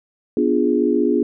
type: chord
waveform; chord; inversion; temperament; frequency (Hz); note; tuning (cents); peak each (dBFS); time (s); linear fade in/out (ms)
sine; B diminished seventh; none; equal; 246.9 / 293.7 / 349.2 / 415.3; B3 / D4 / F4 / Ab4; 0 / 0 / 0 / 0; -20; 0.37-1.23; 2
effects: none